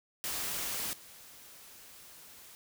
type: noise with level steps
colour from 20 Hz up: white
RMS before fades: -36 / -53 dBFS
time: 0.24-2.55 s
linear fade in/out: 0 ms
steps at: 0.93 s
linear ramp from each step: 2 ms
effects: none

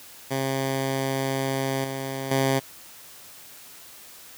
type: tone with level steps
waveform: 10% pulse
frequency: 134.5 Hz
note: C3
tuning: 48 cents sharp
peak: -16 / -21 / -12 dBFS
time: 0.3-2.6 s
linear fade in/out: 20 ms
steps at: 1.84 / 2.31 s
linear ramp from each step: 2 ms
effects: white hiss -46 dBFS RMS until 4.37 s + high-pass 60 Hz 12 dB/octave

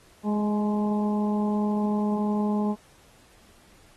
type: harmonic tone with a mistuned harmonic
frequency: 208.6 Hz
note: G#3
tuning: 8 cents sharp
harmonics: 1 / 2 / 3 / 4 / 5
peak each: -23 / -32 / -37 / -34 / -40 dBFS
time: 0.23-2.76 s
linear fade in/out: 50 ms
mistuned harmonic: 4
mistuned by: +19 cents
effects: pink hiss -57 dBFS RMS until 3.96 s + AAC 32 kbps

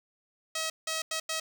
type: tone bursts at uneven times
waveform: 5% pulse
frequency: 640 Hz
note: D#5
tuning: 49 cents sharp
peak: -19 dBFS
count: 4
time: 0.55-0.7 / 0.87-1.02 / 1.11-1.2 / 1.29-1.4 s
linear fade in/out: 5 ms
effects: none

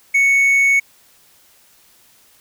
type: tone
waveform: triangle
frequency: 2217 Hz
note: C#7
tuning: in tune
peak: -9 dBFS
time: 0.14-0.8 s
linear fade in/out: 10 ms
effects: white hiss -52 dBFS RMS until 2.4 s

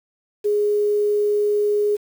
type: tone with quantisation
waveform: sine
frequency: 415.3 Hz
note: G#4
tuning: in tune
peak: -16 dBFS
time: 0.44-1.97 s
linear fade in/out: 20 ms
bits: 7
effects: none

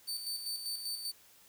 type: tone with tremolo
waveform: sawtooth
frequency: 4558 Hz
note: C#8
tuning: 47 cents sharp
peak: -32 dBFS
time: 0.07-1.12 s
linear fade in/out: 20 ms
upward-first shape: square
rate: 5.1 Hz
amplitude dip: 50%
effects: white hiss -61 dBFS RMS until 1.48 s

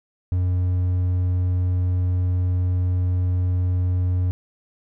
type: tone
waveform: triangle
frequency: 90.4 Hz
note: F#2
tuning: 40 cents flat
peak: -16 dBFS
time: 0.32-4.31 s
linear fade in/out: 0 ms
effects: none

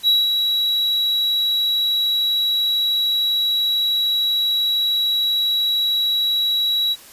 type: tone with ADSR envelope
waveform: triangle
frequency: 3889 Hz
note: B7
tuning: 27 cents flat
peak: -10 dBFS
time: 0.03-6.96 s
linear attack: 47 ms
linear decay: 190 ms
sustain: -5 dB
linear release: 42 ms
effects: white hiss -43 dBFS RMS until 7.12 s + resampled to 32000 Hz

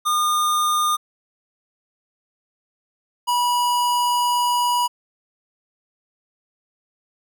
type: tone pair in turn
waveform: square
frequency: 1215 / 972.7 Hz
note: D#6 / B5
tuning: -42 / -27 cents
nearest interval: major third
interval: 385 cents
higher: first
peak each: -18 dBFS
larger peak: neither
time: 0.05-0.97 / 3.27-4.88 s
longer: second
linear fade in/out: 20 ms
effects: none

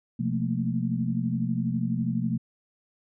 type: tone cluster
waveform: sine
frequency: 127.8 / 174.6 / 218.4 / 230.5 Hz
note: C3 / F3 / A3 / A#3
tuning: -40 / 0 / -13 / -19 cents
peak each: -30 dBFS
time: 0.19-2.38 s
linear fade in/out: 10 ms
effects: none

